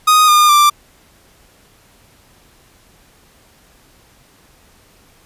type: tone with pitch steps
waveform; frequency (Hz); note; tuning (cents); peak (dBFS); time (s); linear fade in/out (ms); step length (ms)
45% pulse; 1244.5 / 1211.9 / 1180.1; D#6 / D#6 / D6; 0 / -46 / +8; -7; 0.07-0.7; 10; 210
effects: pink hiss -50 dBFS RMS until 5.25 s + resampled to 32000 Hz